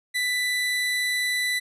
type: tone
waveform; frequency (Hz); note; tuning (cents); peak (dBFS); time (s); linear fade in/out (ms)
30% pulse; 1986; B6; +9; -20; 0.14-1.6; 20
effects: resampled to 32000 Hz